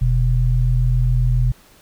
sine tone pair together, 43.65 / 123.47 Hz, F1 / B2, 0 / 0 cents, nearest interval octave + tritone, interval 1800 cents, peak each -16 dBFS, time 0.01-1.52 s, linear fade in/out 10 ms, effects pink hiss -50 dBFS RMS until 1.81 s

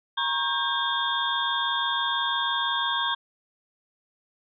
sine tone cluster, 944 / 1090 / 1595 / 3276 / 3586 Hz, A#5 / C#6 / G6 / G#7 / A7, +22 / -29 / +30 / -24 / +32 cents, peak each -30 dBFS, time 0.17-3.15 s, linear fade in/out 10 ms, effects none

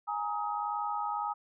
sine chord, Ab suspended second, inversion none, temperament equal with one note detuned, 830.6 / 932.3 / 1262.6 Hz, Ab5 / Bb5 / Eb6, 0 / 0 / +25 cents, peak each -34 / -37 / -35 dBFS, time 0.07-1.34 s, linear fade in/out 20 ms, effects none

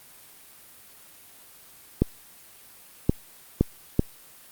clicks, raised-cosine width 3 ms, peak -5 dBFS, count 4, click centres 2.02 / 3.095 / 3.61 / 3.994 s, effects white hiss -50 dBFS RMS until 4.51 s + Opus 32 kbps

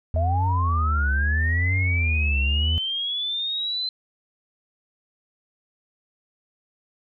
triangle tone with vibrato, 80.1 Hz, E2, 49 cents flat, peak -18 dBFS, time 0.14-2.78 s, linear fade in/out 0 ms, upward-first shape triangle, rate 0.77 Hz, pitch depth 280 cents each way
sine linear sweep, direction up, 629 to 4086 Hz, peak -24 dBFS, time 0.16-3.89 s, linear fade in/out 2 ms
effects none

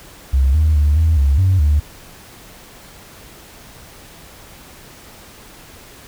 sine tone with pitch steps, 66.7 / 77.6 / 73.6 / 80.3 / 69.5 / 94.1 / 74 Hz, C2 / D#2 / D2 / E2 / C#2 / F#2 / D2, +34 / -4 / +4 / -45 / +5 / +30 / +14 cents, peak -9 dBFS, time 0.33-1.8 s, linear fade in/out 10 ms, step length 210 ms, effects tanh soft clip ceiling -7 dBFS + pink hiss -41 dBFS RMS until 6.07 s

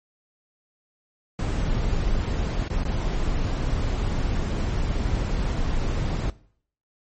brown noise with dropouts, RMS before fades -24 dBFS, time 1.39-6.3 s, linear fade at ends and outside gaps 2 ms, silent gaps 2.681-2.7 / 2.836-2.851 s, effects noise-tail reverb RT60 0.6 s tail -21 dB re dry + MP3 32 kbps

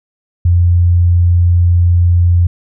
sine tone, 87.31 Hz, F2, in tune, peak -6 dBFS, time 0.45-2.47 s, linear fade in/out 5 ms, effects none

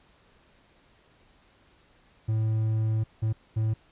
triangle tone bursts at uneven times, 110 Hz, A2, in tune, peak -21 dBFS, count 3, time 2.28-3.04 / 3.22-3.33 / 3.56-3.74 s, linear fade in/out 10 ms, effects pink hiss -61 dBFS RMS until 3.91 s + resampled to 8000 Hz

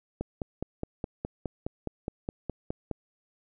click train, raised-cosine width 2 ms, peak -18 dBFS, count 14, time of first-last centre 0.21-2.913 s, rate 4.81 Hz, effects none

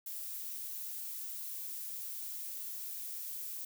violet noise, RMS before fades -42 dBFS, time 0.06-3.65 s, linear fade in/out 5 ms, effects none

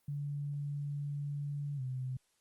sine tone with pitch glide, 144 to 129.03 Hz, D3 to C3, -34 to -24 cents, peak -35 dBFS, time 0.08-2.17 s, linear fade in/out 5 ms, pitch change -190 cents, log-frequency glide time 1.76-1.81 s, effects white hiss -75 dBFS RMS until 2.4 s + Opus 32 kbps

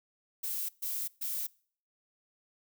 violet noise bursts, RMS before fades -35 dBFS, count 3, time 0.43-1.47 s, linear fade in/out 10 ms, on 260 ms, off 130 ms, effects noise-tail reverb RT60 0.5 s tail -24 dB re dry

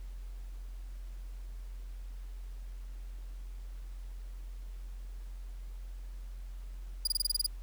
sawtooth tone bursts, 4859 Hz, D#8, 42 cents flat, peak -24 dBFS, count 9, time 7.05-7.465 s, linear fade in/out 5 ms, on 23 ms, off 26 ms, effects added 44 Hz sine -40 dBFS peak until 7.62 s + pink hiss -63 dBFS RMS until 7.62 s

